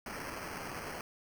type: noise with sample-and-hold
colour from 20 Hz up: white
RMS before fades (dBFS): -42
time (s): 0.06-1.01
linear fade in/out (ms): 2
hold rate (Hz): 3675
effects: none